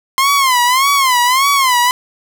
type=tone with vibrato; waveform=sawtooth; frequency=1046.5 Hz; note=C6; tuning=in tune; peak=-6 dBFS; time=0.18-1.91 s; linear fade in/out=0 ms; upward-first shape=sine; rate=1.7 Hz; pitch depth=140 cents each way; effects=none